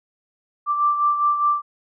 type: beating tone pair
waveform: sine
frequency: 1174.7 / 1179.6 Hz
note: D6 / D6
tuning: 0 / +7 cents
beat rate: 4.9 Hz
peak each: -17 / -25 dBFS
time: 0.66-1.62 s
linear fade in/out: 50 ms
effects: none